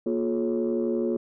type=tone cluster; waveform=sine; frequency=235.8 / 353.8 / 425.6 / 550 Hz; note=A#3 / F4 / G#4 / C#5; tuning=+20 / +23 / +42 / -14 cents; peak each=-27 / -26 / -29 / -33 dBFS; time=0.06-1.17 s; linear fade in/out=5 ms; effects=tanh soft clip ceiling -16 dBFS